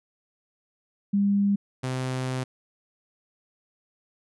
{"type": "tone pair in turn", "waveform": ["sine", "sawtooth"], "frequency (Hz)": [200.8, 129.19], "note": ["G3", "C3"], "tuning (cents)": [42, -22], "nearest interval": "minor sixth", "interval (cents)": 764, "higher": "first", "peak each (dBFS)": [-19, -23], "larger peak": "first", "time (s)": [[1.13, 1.56], [1.83, 2.44]], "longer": "second", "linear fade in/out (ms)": 10, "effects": ["resampled to 24000 Hz"]}